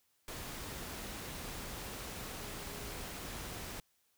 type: tone in noise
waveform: sine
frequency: 407.8 Hz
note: G#4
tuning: 32 cents flat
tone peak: -54 dBFS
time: 2.4-3.02 s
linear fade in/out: 2 ms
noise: pink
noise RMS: -44 dBFS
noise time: 0.28-3.8 s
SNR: -13 dB
effects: white hiss -75 dBFS RMS until 4.17 s